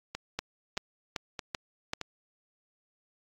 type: two click trains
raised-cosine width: 0.2 ms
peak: -14 / -18 dBFS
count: 5 / 4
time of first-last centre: 0.39-1.934 / 0.15-2.013 s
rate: 2.59 / 1.61 Hz
effects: AAC 64 kbps